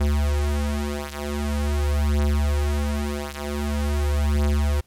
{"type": "beating tone pair", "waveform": "square", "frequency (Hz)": [72.6, 73.05], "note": ["D2", "D2"], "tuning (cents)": [-19, -9], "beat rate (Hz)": 0.45, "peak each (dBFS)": [-23, -25], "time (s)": [0, 4.81], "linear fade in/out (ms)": 10, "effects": ["pink hiss -62 dBFS RMS until 4.86 s", "MP3 64 kbps"]}